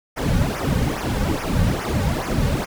brown noise with flanger, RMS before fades -21 dBFS, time 0.16-2.66 s, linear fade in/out 20 ms, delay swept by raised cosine 0.24 to 3.04 ms, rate 2.4 Hz, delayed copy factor -0.9, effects none

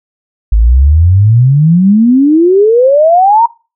sine exponential sweep, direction up, 50.7 to 953 Hz, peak -3 dBFS, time 0.52-3.46 s, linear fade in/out 5 ms, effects noise-tail reverb RT60 0.3 s tail -21 dB re dry

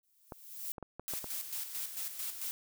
violet noise with exponential growth, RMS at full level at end -37 dBFS, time 0.03-0.72 s, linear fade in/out 2 ms, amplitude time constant 150 ms
clicks, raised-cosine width 1 ms, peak -28 dBFS, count 6, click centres 0.322 / 0.782 / 0.827 / 0.996 / 1.136 / 1.243 s
blue noise with tremolo, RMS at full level -38 dBFS, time 1.08-2.51 s, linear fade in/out 0 ms, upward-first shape square, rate 4.5 Hz, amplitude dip 55%
effects none

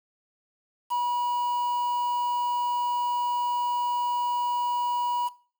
triangle tone with quantisation, 970 Hz, B5, 31 cents flat, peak -22 dBFS, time 0.9-5.29 s, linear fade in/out 20 ms, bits 7, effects noise-tail reverb RT60 0.4 s tail -19 dB re dry

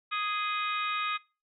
harmonic tone with a mistuned harmonic, 415.3 Hz, G#4, in tune, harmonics 3 / 4 / 5 / 6 / 7 / 8 / 9, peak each -31 / -41 / -41 / -35 / -46 / -45 / -39 dBFS, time 0.11-1.18 s, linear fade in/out 20 ms, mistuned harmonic 7, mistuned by +66 cents, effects noise-tail reverb RT60 0.3 s tail -22 dB re dry

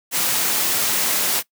white noise, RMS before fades -20 dBFS, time 0.11-1.43 s, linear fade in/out 50 ms, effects noise-tail reverb RT60 0.1 s tail -20 dB re dry + high-pass 150 Hz 12 dB/octave

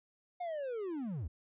triangle linear sweep, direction down, 728 to 61.74 Hz, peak -34 dBFS, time 0.4-1.28 s, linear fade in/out 10 ms, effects resampled to 8000 Hz

